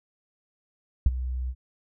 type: tone with ADSR envelope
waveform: sine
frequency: 63.1 Hz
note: B1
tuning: 38 cents sharp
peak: -12 dBFS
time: 1.06-1.55 s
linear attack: 3 ms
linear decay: 31 ms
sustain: -15 dB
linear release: 58 ms
effects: none